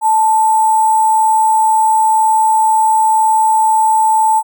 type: tone with sample-and-hold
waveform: sine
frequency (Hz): 879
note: A5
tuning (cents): -2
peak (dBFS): -8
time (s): 0.01-4.43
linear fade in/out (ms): 50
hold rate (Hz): 8820
effects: none